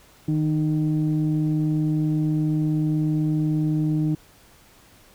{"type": "tone pair together", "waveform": "sine", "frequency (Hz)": [155.4, 306.9], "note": ["D#3", "D#4"], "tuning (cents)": [-2, -24], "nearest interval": "octave", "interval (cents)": 1178, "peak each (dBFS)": [-20, -22], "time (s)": [0.28, 4.15], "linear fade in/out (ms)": 5, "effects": ["tanh soft clip ceiling -14 dBFS", "pink hiss -53 dBFS RMS until 5.14 s"]}